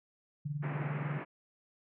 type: tone with tremolo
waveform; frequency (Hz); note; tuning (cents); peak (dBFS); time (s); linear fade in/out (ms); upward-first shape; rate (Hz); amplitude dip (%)
sine; 146.83; D3; 0; -31; 0.45-1.19; 10; sine; 20; 70
type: band-pass noise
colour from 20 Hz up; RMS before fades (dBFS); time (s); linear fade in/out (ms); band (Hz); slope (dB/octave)
pink; -42; 0.62-1.25; 20; 130 to 2400; 48
effects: none